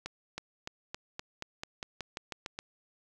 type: accelerating click train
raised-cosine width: 0.2 ms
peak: -20 dBFS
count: 13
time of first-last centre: 0.06-2.589 s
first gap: 320 ms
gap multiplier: 0.92
effects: none